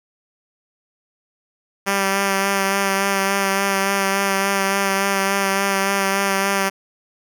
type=tone with vibrato; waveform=5% pulse; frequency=196 Hz; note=G3; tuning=in tune; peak=-6 dBFS; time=1.86-6.7 s; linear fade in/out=20 ms; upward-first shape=sine; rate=3.5 Hz; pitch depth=18 cents each way; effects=none